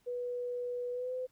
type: tone with pitch glide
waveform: sine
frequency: 490 to 509 Hz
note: B4 to C5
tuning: -14 to -48 cents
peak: -34 dBFS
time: 0.06-1.27 s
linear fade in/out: 20 ms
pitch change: +66 cents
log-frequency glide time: 0.92-1.13 s
effects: pink hiss -72 dBFS RMS until 1.31 s